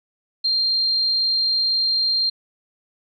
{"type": "tone", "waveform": "sine", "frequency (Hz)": 4186, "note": "C8", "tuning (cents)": 0, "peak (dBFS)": -17, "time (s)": [0.44, 2.3], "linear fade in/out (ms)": 10, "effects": []}